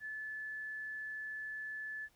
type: tone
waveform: sine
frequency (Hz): 1733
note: A6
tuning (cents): -27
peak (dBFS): -40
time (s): 0-2.09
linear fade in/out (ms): 50
effects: pink hiss -71 dBFS RMS until 2.15 s